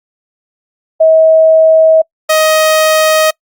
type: tone pair in turn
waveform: sine / sawtooth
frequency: 640 / 627.6 Hz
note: D#5 / D#5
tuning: +49 / +15 cents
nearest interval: unison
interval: 34 cents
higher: first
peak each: -3 dBFS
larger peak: neither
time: 1-2.02 / 2.29-3.31 s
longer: neither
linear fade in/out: 10 ms
effects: noise-tail reverb RT60 0.1 s tail -26 dB re dry + Opus 48 kbps